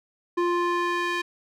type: tone with band-pass filter sweep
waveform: square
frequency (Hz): 349.2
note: F4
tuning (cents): 0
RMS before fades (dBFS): -25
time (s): 0.37-1.22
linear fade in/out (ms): 10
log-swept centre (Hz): 710 to 2100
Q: 1.1
effects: none